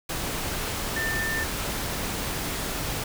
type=tone in noise; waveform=sine; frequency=1791 Hz; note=A6; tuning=30 cents sharp; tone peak=-27 dBFS; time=0.96-1.44 s; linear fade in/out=5 ms; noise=pink; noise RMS=-30 dBFS; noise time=0.09-3.04 s; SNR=0 dB; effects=none